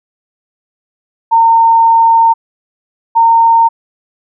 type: tone pair in turn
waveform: sine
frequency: 913 / 916.6 Hz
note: A#5 / A#5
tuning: -36 / -29 cents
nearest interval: unison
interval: 7 cents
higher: second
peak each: -4 dBFS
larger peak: neither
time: 1.31-2.34 / 3.15-3.69 s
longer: first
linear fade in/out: 20 ms
effects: none